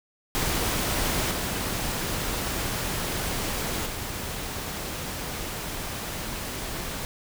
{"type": "noise with level steps", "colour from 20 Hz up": "pink", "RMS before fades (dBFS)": [-26, -29, -33], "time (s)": [0.35, 7.05], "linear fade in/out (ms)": 0, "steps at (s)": [1.31, 3.86], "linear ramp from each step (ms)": 2, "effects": []}